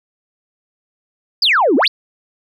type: exponential two-way sweep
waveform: sine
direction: down then up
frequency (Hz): 5130 to 241.6 to 5130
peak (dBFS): -9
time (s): 1.42-1.88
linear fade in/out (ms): 5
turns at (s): 1.76
effects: tanh soft clip ceiling -5 dBFS